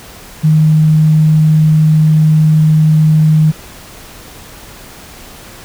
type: tone with vibrato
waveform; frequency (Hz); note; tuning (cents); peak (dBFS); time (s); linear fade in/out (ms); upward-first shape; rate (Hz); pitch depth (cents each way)
sine; 155.56; D#3; 0; -5; 0.43-3.52; 20; sine; 20; 14
effects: pink hiss -34 dBFS RMS until 5.64 s